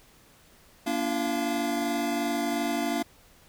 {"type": "tone cluster", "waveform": "square", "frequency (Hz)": [236.6, 289, 341.8, 687], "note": ["A#3", "D4", "F4", "F5"], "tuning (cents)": [26, -28, -37, -29], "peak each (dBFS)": [-33, -31, -35, -32], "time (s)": [0.86, 3.03], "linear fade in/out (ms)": 10, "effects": ["pink hiss -57 dBFS RMS until 3.48 s"]}